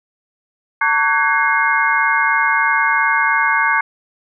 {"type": "tone cluster", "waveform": "sine", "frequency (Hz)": [902, 1132, 1504, 1647, 2143], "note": ["A5", "C#6", "F#6", "G#6", "C7"], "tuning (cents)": [43, 36, 28, -15, 41], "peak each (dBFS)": -19, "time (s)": [0.81, 3.81], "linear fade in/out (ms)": 5, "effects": []}